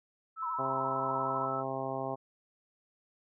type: tone with tremolo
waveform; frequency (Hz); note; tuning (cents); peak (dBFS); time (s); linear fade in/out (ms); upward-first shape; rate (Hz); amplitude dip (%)
sine; 1311; E6; -10; -33; 0.36-1.64; 50; triangle; 18; 25
type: tone with vibrato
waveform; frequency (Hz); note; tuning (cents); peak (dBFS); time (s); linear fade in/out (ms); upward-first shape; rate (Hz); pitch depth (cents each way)
sine; 987.8; B5; 0; -35; 0.42-1.47; 10; triangle; 13; 110
type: harmonic tone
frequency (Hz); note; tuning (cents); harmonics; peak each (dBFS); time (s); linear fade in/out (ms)
133.4; C3; +34; 1 / 2 / 3 / 4 / 5 / 6 / 7 / 8; -43 / -42 / -41 / -41 / -38 / -40 / -44 / -43; 0.58-2.16; 20
effects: none